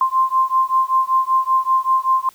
sine beating tone pair, 1046.5 / 1051.7 Hz, C6 / C6, 0 / +9 cents, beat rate 5.2 Hz, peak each -17 dBFS, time 0.01-2.29 s, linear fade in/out 2 ms, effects white hiss -50 dBFS RMS until 2.34 s

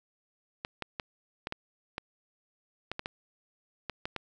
clicks, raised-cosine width 0.3 ms, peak -18 dBFS, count 12, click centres 0.649 / 0.823 / 0.998 / 1.471 / 1.524 / 1.981 / 2.916 / 2.994 / 3.059 / 3.897 / 4.055 / 4.163 s, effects none

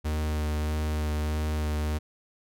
45% pulse tone with vibrato, 76.3 Hz, D#2, 33 cents flat, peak -26 dBFS, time 0.04-1.99 s, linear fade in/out 20 ms, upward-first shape sine, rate 1.6 Hz, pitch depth 14 cents each way, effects none

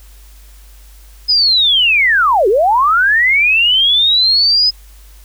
sine linear two-way sweep, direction down then up, 5080 to 362.7 to 5080 Hz, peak -8 dBFS, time 1.28-4.71 s, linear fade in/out 20 ms, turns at 2.48 s, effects added 50 Hz sine -37 dBFS peak until 5.24 s + white hiss -47 dBFS RMS until 5.24 s

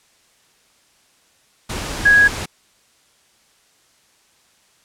sine tone in noise, 1658 Hz, G#6, 3 cents flat, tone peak -8 dBFS, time 2.05-2.28 s, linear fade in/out 10 ms, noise pink, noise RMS -26 dBFS, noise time 1.69-2.46 s, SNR +15 dB, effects white hiss -57 dBFS RMS until 4.84 s + low-pass 9000 Hz 12 dB/octave

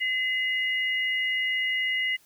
sine tone pair together, 2034 / 2871 Hz, C7 / F7, -50 / +47 cents, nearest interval tritone, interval 597 cents, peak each -25 / -30 dBFS, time 0-2.17 s, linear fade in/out 20 ms, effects white hiss -60 dBFS RMS until 2.25 s

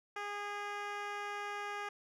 10% pulse tone with band-pass filter, 409.9 Hz, G#4, 23 cents flat, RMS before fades -41 dBFS, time 0.16-1.89 s, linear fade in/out 5 ms, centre 1100 Hz, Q 0.54, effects none

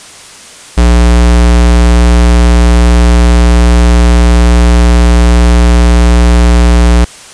square tone, 59.4 Hz, A#1, 33 cents sharp, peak -3 dBFS, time 0.77-7.05 s, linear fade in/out 10 ms, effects white hiss -31 dBFS RMS until 7.33 s + resampled to 22050 Hz

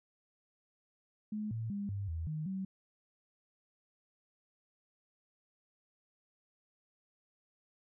sine tone with pitch steps, 212.4 / 112.6 / 201.8 / 99.7 / 81.6 / 154.8 / 190.9 Hz, G#3 / A2 / G#3 / G2 / E2 / D#3 / G3, +39 / +40 / -49 / +30 / -17 / -9 / -46 cents, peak -35 dBFS, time 1.32-2.65 s, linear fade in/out 5 ms, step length 190 ms, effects none

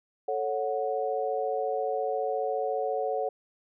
sine chord, F# minor, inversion first, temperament equal with one note detuned, 440 / 554.4 / 734.9 Hz, A4 / C#5 / F#5, 0 / 0 / -12 cents, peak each -31 dBFS, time 0.28-3.29 s, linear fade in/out 5 ms, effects none

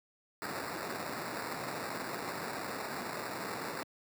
white noise with sample-and-hold, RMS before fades -39 dBFS, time 0.42-3.83 s, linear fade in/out 0 ms, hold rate 3150 Hz, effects high-pass 150 Hz 12 dB/octave

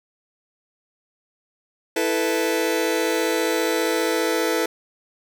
sawtooth chord, E suspended fourth, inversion none, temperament just, 329.6 / 439.5 / 494.4 Hz, E4 / A4 / B4, 0 / -2 / +2 cents, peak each -20 dBFS, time 1.96-4.66 s, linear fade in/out 5 ms, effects none

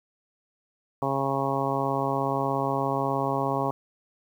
harmonic tone, 136.8 Hz, C#3, 23 cents flat, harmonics 1 / 2 / 3 / 4 / 5 / 6 / 7 / 8, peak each -32 / -32 / -32 / -32 / -32 / -32 / -32 / -32 dBFS, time 1.02-3.71 s, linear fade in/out 2 ms, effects 9-bit

